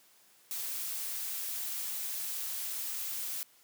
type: noise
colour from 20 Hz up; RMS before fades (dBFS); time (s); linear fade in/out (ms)
blue; -37; 0.51-3.43; 0
effects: white hiss -63 dBFS RMS until 3.63 s + high-pass 150 Hz 12 dB/octave